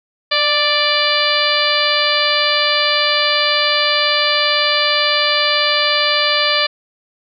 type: harmonic tone with a mistuned harmonic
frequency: 587.3 Hz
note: D5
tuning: in tune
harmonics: 1 / 2 / 3 / 4 / 5 / 6 / 7 / 8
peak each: -21 / -21 / -21 / -21 / -21 / -21 / -21 / -21 dBFS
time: 0.31-6.67 s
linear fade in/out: 10 ms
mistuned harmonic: 1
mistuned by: +19 cents
effects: none